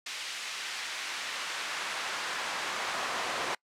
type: noise with high-pass filter sweep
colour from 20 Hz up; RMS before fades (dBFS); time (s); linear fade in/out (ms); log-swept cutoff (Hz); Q
brown; -35; 0.06-3.55; 5; 2700 to 840; 0.81
effects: noise-tail reverb RT60 0.1 s tail -26 dB re dry + low-pass 8000 Hz 12 dB/octave